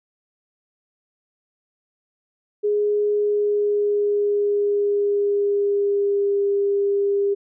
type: tone with pitch glide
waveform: sine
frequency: 415.3 to 401.4 Hz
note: G#4 to G4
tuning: 0 to +41 cents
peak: -17 dBFS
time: 2.63-7.35 s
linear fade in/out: 20 ms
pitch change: -59 cents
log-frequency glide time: 3.12-6.43 s
effects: none